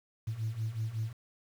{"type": "beating tone pair", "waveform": "sine", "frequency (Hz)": [107.8, 113.2], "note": ["A2", "A2"], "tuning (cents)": [-35, 50], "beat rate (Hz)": 5.4, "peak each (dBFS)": [-36, -33], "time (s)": [0.27, 1.13], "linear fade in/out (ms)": 10, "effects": ["tanh soft clip ceiling -27 dBFS", "9-bit"]}